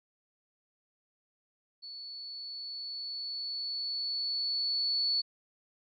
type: tone with level ramp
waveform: sine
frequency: 4435 Hz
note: C#8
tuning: in tune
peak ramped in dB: -42 to -26 dBFS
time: 1.82-5.22 s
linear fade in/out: 20 ms
effects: none